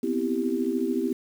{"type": "chord", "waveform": "sine", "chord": "C major seventh", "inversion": "third", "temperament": "equal with one note detuned", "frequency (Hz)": [246.9, 260.6, 329.6, 392], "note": ["B3", "C4", "E4", "G4"], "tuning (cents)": [0, -7, 0, 0], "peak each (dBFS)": -29, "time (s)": [0.03, 1.13], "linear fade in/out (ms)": 5, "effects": ["8-bit"]}